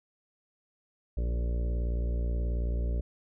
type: harmonic tone with a mistuned harmonic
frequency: 58.6 Hz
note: A#1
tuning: 10 cents sharp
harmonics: 1 / 2 / 3 / 4 / 5 / 6 / 7 / 8 / 9 / 10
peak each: -27 / -41 / -43 / -48 / -48 / -51 / -47 / -50 / -53 / -48 dBFS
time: 1.17-3.01 s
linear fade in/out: 5 ms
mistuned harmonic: 5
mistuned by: +16 cents
effects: none